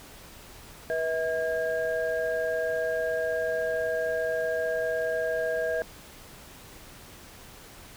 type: tone cluster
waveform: sine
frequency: 486.7 / 643 / 1622 Hz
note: B4 / E5 / G#6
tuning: -25 / -43 / -41 cents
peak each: -30 / -28 / -33 dBFS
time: 0.9-5.82 s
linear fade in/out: 0 ms
effects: pink hiss -48 dBFS RMS until 7.96 s